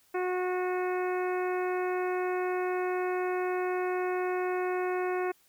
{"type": "harmonic tone", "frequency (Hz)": 364.8, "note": "F#4", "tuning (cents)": -24, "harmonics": [1, 2, 3, 4, 5, 6, 7], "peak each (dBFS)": [-29, -35, -39, -41, -43, -45, -46], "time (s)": [0.14, 5.32], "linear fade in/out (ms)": 10, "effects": ["white hiss -65 dBFS RMS until 5.48 s"]}